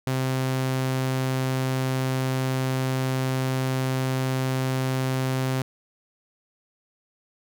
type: tone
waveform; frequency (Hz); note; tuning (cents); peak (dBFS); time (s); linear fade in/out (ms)
sawtooth; 130.81; C3; 0; -19; 0.07-5.62; 0
effects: none